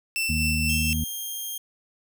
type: tone with tremolo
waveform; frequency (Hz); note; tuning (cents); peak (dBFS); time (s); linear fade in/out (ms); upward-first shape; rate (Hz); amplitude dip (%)
sawtooth; 2675; E7; +25; -20; 0.16-0.93; 0; sine; 4.1; 30
type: harmonic tone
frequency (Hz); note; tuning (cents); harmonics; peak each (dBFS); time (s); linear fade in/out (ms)
77.7; D#2; -2; 1 / 2 / 3; -26 / -30 / -29; 0.29-1.04; 5
type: tone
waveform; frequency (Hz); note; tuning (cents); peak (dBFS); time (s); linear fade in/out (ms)
5% pulse; 3206; G7; +38; -22; 0.69-1.58; 5
effects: none